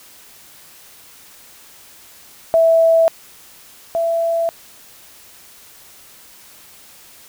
sine tone pair in turn, 657 / 667.3 Hz, E5 / E5, -6 / +21 cents, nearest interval unison, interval 27 cents, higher second, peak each -9 / -15 dBFS, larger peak first, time 2.54-3.08 / 3.95-4.49 s, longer neither, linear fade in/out 0 ms, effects white hiss -44 dBFS RMS until 7.28 s

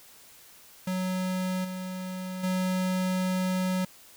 square tone with level steps, 185 Hz, F#3, in tune, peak -28 / -34 / -26 dBFS, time 0.87-3.85 s, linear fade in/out 5 ms, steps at 1.64 / 2.43 s, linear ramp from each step 10 ms, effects white hiss -53 dBFS RMS until 4.16 s

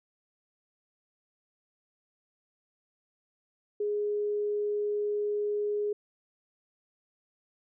sine tone, 415.3 Hz, G#4, in tune, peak -27 dBFS, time 3.8-5.93 s, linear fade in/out 5 ms, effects none

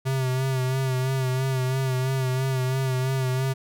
square tone with vibrato, 130.81 Hz, C3, in tune, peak -23 dBFS, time 0.05-3.54 s, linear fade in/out 20 ms, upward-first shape sine, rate 3 Hz, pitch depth 40 cents each way, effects none

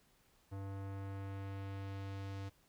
square tone with low-pass filter sweep, 98 Hz, G2, in tune, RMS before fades -44 dBFS, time 0.51-2.5 s, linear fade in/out 20 ms, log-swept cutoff 1100 to 5900 Hz, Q 0.79, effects pink hiss -71 dBFS RMS until 2.68 s

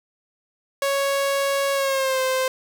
sawtooth tone with pitch glide, 554.4 to 520.3 Hz, C#5 to C5, 0 to -10 cents, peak -16 dBFS, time 0.82-2.48 s, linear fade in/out 2 ms, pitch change -110 cents, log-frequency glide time 1.73-2.21 s, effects none

